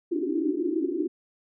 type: band-pass noise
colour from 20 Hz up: white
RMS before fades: -27 dBFS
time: 0.11-1.08 s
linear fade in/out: 10 ms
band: 280 to 370 Hz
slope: 96 dB/octave
effects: none